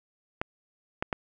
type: clicks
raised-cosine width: 0.5 ms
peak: -13 dBFS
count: 3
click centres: 0.415 / 1.025 / 1.128 s
effects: none